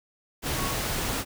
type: tone in noise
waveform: sine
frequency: 1108.7 Hz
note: C#6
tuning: in tune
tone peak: -34 dBFS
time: 0.55-0.77 s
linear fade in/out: 50 ms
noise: pink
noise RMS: -29 dBFS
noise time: 0.42-1.25 s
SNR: -8 dB
effects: none